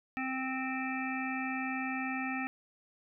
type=harmonic tone; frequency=261.6 Hz; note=C4; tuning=in tune; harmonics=1 / 3 / 5 / 7 / 9 / 10; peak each=-36 / -40 / -43 / -40 / -41 / -44 dBFS; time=0.17-2.47 s; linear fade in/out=0 ms; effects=none